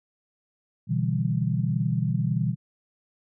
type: chord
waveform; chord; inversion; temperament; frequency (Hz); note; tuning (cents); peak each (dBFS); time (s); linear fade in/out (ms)
sine; E minor seventh; second; equal; 123.47 / 146.83 / 164.81 / 196; B2 / D3 / E3 / G3; 0 / 0 / 0 / 0; -26 / -29 / -27 / -30; 0.87-2.56; 50
effects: none